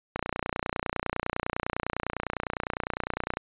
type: click train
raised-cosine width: 0.5 ms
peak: -13 dBFS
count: 97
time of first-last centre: 0.16-3.371 s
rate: 29.9 Hz
effects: resampled to 8000 Hz